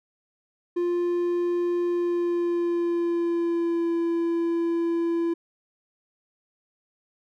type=tone with pitch glide; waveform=triangle; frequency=349.7 to 337 Hz; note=F4 to E4; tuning=+2 to +38 cents; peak=-20 dBFS; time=0.76-5.34 s; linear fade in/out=10 ms; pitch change=-64 cents; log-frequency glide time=1.86-3.93 s; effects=none